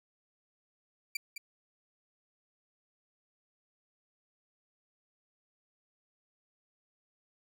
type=tone with echo; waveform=sawtooth; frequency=2346 Hz; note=D7; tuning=2 cents flat; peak=-28 dBFS; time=1.15-1.17 s; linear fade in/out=5 ms; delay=210 ms; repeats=1; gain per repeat=-8 dB; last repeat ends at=1.38 s; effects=none